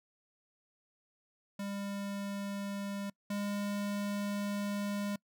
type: tone pair in turn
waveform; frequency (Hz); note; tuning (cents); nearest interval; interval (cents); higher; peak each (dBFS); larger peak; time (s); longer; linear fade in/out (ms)
square; 200 / 203.3; G3 / G#3; +35 / -37; unison; 28; second; -37 / -34; second; 1.59-3.1 / 3.3-5.16; second; 5
effects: noise-tail reverb RT60 0.1 s tail -25 dB re dry